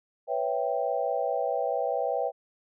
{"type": "chord", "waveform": "sine", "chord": "C# half-diminished seventh", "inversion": "third", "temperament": "equal", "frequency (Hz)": [493.9, 554.4, 659.3, 784], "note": ["B4", "C#5", "E5", "G5"], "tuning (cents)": [0, 0, 0, 0], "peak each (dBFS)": -31, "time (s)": [0.27, 2.32], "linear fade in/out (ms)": 50, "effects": []}